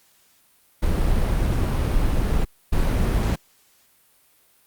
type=noise bursts at uneven times; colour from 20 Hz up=brown; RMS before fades=-20 dBFS; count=2; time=0.82-2.45 / 2.72-3.36 s; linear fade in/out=10 ms; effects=white hiss -59 dBFS RMS until 4.66 s + Opus 48 kbps